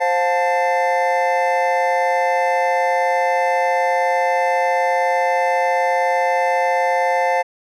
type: tone cluster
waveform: triangle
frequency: 526 / 711 / 877 / 1788 / 2065 Hz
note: C5 / F5 / A5 / A6 / C7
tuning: +9 / +31 / -6 / +27 / -23 cents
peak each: -18 / -18 / -18 / -26 / -25 dBFS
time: 0-7.43 s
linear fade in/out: 20 ms
effects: none